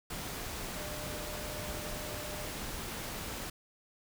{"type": "tone in noise", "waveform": "sine", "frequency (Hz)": 601, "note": "D5", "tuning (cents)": 40, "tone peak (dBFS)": -45, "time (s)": [0.76, 2.48], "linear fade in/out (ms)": 5, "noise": "pink", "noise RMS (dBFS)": -40, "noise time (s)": [0.1, 3.5], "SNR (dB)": -8, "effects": []}